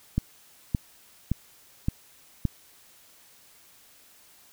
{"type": "click train", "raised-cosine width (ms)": 5, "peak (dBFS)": -11, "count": 5, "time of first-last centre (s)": [0.18, 2.453], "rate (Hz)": 1.76, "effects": ["white hiss -56 dBFS RMS until 4.52 s"]}